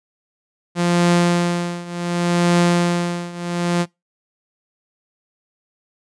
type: tone with tremolo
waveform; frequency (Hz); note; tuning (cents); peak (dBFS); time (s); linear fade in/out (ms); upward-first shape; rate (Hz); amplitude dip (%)
sawtooth; 173.9; F3; -7; -8; 0.75-3.86; 50; triangle; 0.68; 90
effects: noise-tail reverb RT60 0.2 s tail -24 dB re dry + resampled to 22050 Hz